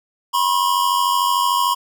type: tone pair together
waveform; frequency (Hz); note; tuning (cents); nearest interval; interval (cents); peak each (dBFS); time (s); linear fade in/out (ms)
square; 978 / 1071.4; B5 / C6; -17 / +41; major second; 158; -19; 0.33-1.75; 20
effects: none